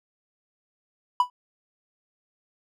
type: tone with exponential decay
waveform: triangle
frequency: 987.8 Hz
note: B5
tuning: in tune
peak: -11 dBFS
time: 1.2-1.3 s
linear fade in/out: 2 ms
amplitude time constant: 20 ms
effects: none